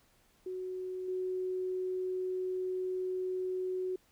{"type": "tone with level steps", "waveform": "sine", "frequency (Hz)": 370, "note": "F#4", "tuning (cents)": 0, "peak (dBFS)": [-36, -32], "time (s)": [0.46, 3.96], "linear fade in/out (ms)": 5, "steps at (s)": 1.08, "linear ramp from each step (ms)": 5, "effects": ["pink hiss -68 dBFS RMS until 4.11 s"]}